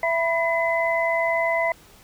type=tone cluster; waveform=sine; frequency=667 / 985 / 2028 Hz; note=E5 / B5 / B6; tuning=+20 / -5 / +45 cents; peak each=-22 / -27 / -24 dBFS; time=0.03-1.72 s; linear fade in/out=2 ms; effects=pink hiss -51 dBFS RMS until 2.03 s